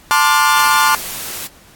40% pulse chord, D minor seventh, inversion second, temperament equal with one note detuned, 880 / 1046.5 / 1174.7 / 1429.6 Hz, A5 / C6 / D6 / F6, 0 / 0 / 0 / +40 cents, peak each -15 dBFS, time 0.11-0.95 s, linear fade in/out 0 ms
white noise, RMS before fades -26 dBFS, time 0.55-1.48 s, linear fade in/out 20 ms
effects pink hiss -45 dBFS RMS until 1.75 s + AAC 64 kbps

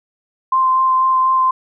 sine tone with vibrato, 1043 Hz, C6, 6 cents flat, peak -11 dBFS, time 0.52-1.51 s, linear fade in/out 5 ms, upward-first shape sine, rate 4.1 Hz, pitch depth 10 cents each way, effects none

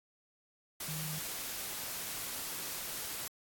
sine tone in noise, 155.4 Hz, D#3, 2 cents flat, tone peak -39 dBFS, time 0.88-1.19 s, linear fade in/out 5 ms, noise white, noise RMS -40 dBFS, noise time 0.8-3.28 s, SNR -2 dB, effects AAC 64 kbps

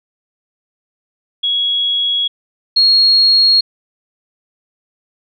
sine tone pair in turn, 3332 / 4290 Hz, G#7 / C8, +5 / +42 cents, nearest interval major third, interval 437 cents, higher second, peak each -13 / -7 dBFS, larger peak second, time 1.43-2.28 / 2.76-3.61 s, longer neither, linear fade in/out 10 ms, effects none

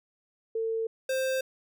sine / square tone pair in turn, 450 / 525.1 Hz, A4 / C5, +39 / +6 cents, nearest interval minor third, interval 267 cents, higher second, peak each -27 / -27 dBFS, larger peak neither, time 0.55-0.87 / 1.09-1.41 s, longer neither, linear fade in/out 5 ms, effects none

